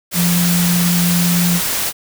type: tone in noise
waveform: sine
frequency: 174.61 Hz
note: F3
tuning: in tune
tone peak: -13 dBFS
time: 0.14-1.61 s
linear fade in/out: 50 ms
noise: white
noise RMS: -19 dBFS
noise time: 0.11-1.93 s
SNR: +3 dB
effects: none